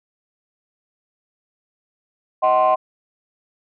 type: chord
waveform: sine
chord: C diminished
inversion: first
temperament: just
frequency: 627.9 / 753.5 / 1046.5 Hz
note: Eb5 / Gb5 / C6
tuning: +16 / +31 / 0 cents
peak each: -16 dBFS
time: 2.42-2.76 s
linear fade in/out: 20 ms
effects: tanh soft clip ceiling -8 dBFS